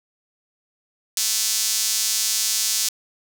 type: tone with high-pass filter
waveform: sawtooth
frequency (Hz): 220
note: A3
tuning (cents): 0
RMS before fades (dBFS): -22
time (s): 1.17-2.89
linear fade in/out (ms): 0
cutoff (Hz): 5700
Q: 1.4
effects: 7-bit